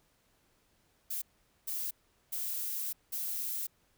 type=noise bursts at uneven times; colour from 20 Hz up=violet; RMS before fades=-36 dBFS; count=4; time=1.1-1.22 / 1.67-1.91 / 2.32-2.93 / 3.12-3.67 s; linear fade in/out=10 ms; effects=pink hiss -71 dBFS RMS until 3.97 s